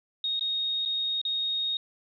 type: tone with dropouts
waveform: sine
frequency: 3729 Hz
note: A#7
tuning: in tune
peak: -26 dBFS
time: 0.24-1.77 s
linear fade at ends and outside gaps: 2 ms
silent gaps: 0.395-0.409 / 0.852-0.858 / 1.215-1.251 s
effects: none